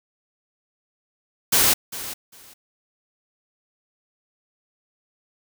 white noise with echo, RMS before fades -17 dBFS, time 1.52-1.74 s, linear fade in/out 10 ms, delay 400 ms, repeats 2, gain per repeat -15 dB, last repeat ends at 2.54 s, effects none

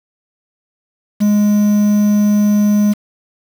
triangle tone with quantisation, 207.7 Hz, G#3, in tune, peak -7 dBFS, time 1.2-2.94 s, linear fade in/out 20 ms, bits 5, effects none

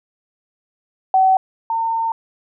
sine tone pair in turn, 759 / 908.4 Hz, F#5 / A#5, +44 / -45 cents, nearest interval minor third, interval 311 cents, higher second, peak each -10 / -17 dBFS, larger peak first, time 1.14-1.37 / 1.7-2.12 s, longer second, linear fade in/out 2 ms, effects none

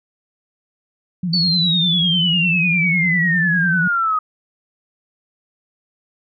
sine tone with vibrato, 172 Hz, F3, 26 cents flat, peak -18 dBFS, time 1.23-3.88 s, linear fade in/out 5 ms, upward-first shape sine, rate 10 Hz, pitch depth 110 cents each way
sine exponential sweep, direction down, 4520 to 1244.5 Hz, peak -15 dBFS, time 1.33-4.19 s, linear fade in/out 5 ms
effects none

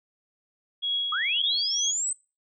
sine tone with tremolo, 3322 Hz, G#7, in tune, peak -23 dBFS, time 0.82-1.92 s, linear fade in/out 20 ms, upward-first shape triangle, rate 2 Hz, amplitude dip 60%
sine linear sweep, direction up, 1174.7 to 8230 Hz, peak -25 dBFS, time 1.12-2.13 s, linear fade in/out 5 ms
effects noise-tail reverb RT60 0.3 s tail -22 dB re dry

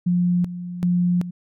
sine tone with tremolo, 177 Hz, F3, 23 cents sharp, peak -16 dBFS, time 0.06-1.31 s, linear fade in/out 10 ms, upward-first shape square, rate 1.3 Hz, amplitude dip 75%, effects none

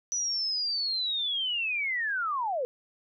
sine linear sweep, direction down, 5950 to 470 Hz, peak -27 dBFS, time 0.12-2.65 s, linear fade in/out 0 ms, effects none

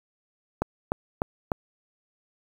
click train, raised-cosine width 1 ms, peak -10 dBFS, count 4, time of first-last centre 0.62-1.518 s, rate 3.34 Hz, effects 7-bit

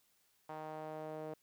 sawtooth tone with band-pass filter sweep, 155.56 Hz, D#3, in tune, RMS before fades -45 dBFS, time 0.49-1.34 s, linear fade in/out 5 ms, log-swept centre 830 to 540 Hz, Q 2.3, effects white hiss -74 dBFS RMS until 1.42 s

